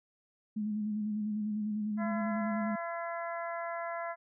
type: tone with vibrato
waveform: sine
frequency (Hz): 211.4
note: G#3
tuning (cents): +31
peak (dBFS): -31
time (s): 0.56-2.76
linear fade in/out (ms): 10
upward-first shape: square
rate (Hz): 10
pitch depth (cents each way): 28
type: harmonic tone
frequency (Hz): 338.4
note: E4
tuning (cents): +45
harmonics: 2 / 3 / 4 / 5 / 6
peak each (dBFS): -37 / -41 / -43 / -45 / -47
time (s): 1.97-4.16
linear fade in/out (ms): 50
effects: none